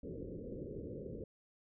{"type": "low-pass noise", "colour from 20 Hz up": "white", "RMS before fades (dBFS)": -45, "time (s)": [0.03, 1.24], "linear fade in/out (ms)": 5, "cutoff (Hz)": 540, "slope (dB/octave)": 96, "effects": []}